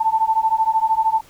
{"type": "beating tone pair", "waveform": "sine", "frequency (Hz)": [880, 893], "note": ["A5", "A5"], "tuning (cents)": [0, 25], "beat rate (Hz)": 13, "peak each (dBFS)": -18, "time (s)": [0, 1.21], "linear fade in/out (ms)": 10, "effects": ["pink hiss -49 dBFS RMS until 1.29 s"]}